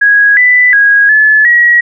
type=tone with pitch steps; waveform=sine; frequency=1656 / 1989 / 1647 / 1724 / 1910 Hz; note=G#6 / B6 / G#6 / A6 / A#6; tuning=-5 / +12 / -15 / -36 / +42 cents; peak=-3 dBFS; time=0.01-1.81 s; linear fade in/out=10 ms; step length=360 ms; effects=none